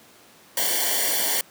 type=noise with comb filter; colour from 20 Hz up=white; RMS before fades=-23 dBFS; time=0.57-1.41 s; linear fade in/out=2 ms; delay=0.78 ms; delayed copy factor=-0.95; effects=pink hiss -51 dBFS RMS until 1.5 s + high-pass 200 Hz 12 dB/octave